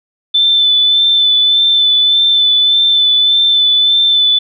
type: tone with vibrato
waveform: sine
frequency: 3520 Hz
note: A7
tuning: in tune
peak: -7 dBFS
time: 0.34-4.39 s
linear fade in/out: 10 ms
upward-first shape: sine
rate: 1.7 Hz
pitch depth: 20 cents each way
effects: none